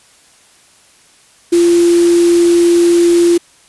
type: tone in noise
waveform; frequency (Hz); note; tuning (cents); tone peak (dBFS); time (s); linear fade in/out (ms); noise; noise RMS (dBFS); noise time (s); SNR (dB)
sine; 343.8; F4; -27; -6; 1.52-3.38; 10; white; -23; 1.52-3.38; +14
effects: white hiss -47 dBFS RMS until 3.68 s + resampled to 24000 Hz